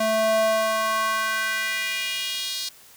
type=tone with high-pass filter sweep; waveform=square; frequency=219.8 Hz; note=A3; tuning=2 cents flat; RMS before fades=-24 dBFS; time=0-2.69 s; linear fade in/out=5 ms; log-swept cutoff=460 to 4300 Hz; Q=2.6; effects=white hiss -50 dBFS RMS until 2.96 s